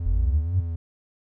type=tone with vibrato; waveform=triangle; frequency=83.7 Hz; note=E2; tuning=27 cents sharp; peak=-24 dBFS; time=0-0.76 s; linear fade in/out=5 ms; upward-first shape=triangle; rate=2.2 Hz; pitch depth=54 cents each way
type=linear sweep; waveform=sine; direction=up; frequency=39 to 98.7 Hz; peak=-19 dBFS; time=0.05-0.61 s; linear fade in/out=20 ms
effects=none